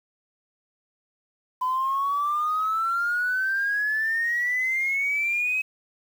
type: exponential sweep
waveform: sine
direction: up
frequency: 1006 to 2558 Hz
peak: -21 dBFS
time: 1.61-5.62 s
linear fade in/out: 10 ms
effects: tanh soft clip ceiling -18 dBFS + 8-bit